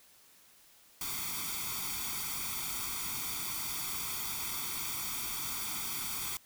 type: noise with comb filter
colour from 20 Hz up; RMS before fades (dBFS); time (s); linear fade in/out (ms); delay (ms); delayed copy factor
white; -37; 1.01-6.37; 2; 0.87; +0.85
effects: white hiss -61 dBFS RMS until 6.45 s